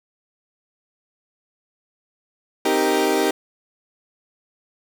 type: chord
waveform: 30% pulse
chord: C minor seventh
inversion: none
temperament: equal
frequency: 261.6 / 311.1 / 392 / 466.2 Hz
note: C4 / Eb4 / G4 / Bb4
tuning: 0 / 0 / 0 / 0 cents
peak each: -24 / -20 / -18 / -21 dBFS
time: 2.65-3.31 s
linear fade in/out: 5 ms
effects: none